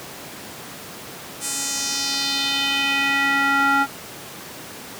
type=tone with band-pass filter sweep; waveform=square; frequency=277.2 Hz; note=C#4; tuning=in tune; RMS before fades=-21 dBFS; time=1.4-3.87 s; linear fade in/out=50 ms; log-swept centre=8600 to 1200 Hz; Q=2.5; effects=pink hiss -36 dBFS RMS until 4.99 s + high-pass 150 Hz 12 dB/octave